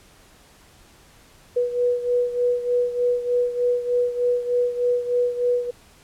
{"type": "beating tone pair", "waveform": "sine", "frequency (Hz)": [487.9, 491.2], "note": ["B4", "B4"], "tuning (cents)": [-21, -9], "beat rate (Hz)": 3.3, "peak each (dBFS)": [-20, -25], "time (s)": [1.56, 5.71], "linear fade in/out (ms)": 10, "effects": ["pink hiss -52 dBFS RMS until 6.03 s", "low-pass 12000 Hz 12 dB/octave"]}